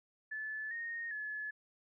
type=tone with pitch steps; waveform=sine; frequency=1736 / 1854 / 1713 Hz; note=A6 / A#6 / A6; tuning=-24 / -10 / -47 cents; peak=-38 dBFS; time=0.31-1.51 s; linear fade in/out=10 ms; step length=400 ms; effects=none